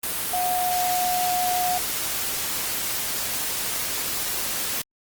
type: tone in noise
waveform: sine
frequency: 724 Hz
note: F#5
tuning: 38 cents flat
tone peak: -22 dBFS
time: 0.33-1.78 s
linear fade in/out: 5 ms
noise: white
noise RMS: -27 dBFS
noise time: 0.03-4.82 s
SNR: +2 dB
effects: Opus 32 kbps